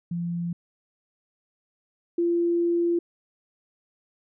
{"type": "tone pair in turn", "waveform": "sine", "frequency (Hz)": [171.8, 342.9], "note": ["F3", "F4"], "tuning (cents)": [-28, -32], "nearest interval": "octave", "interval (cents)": 1196, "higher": "second", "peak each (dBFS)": [-26, -20], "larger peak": "second", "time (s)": [[0.11, 0.53], [2.18, 2.99]], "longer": "second", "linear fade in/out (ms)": 5, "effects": []}